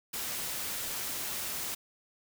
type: noise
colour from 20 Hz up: white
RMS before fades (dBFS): -36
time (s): 0.13-1.75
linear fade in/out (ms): 10
effects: none